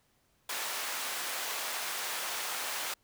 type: high-pass noise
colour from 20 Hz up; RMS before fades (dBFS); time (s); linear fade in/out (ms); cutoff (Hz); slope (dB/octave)
pink; -36; 0.49-2.94; 5; 820; 12
effects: pink hiss -71 dBFS RMS until 3.03 s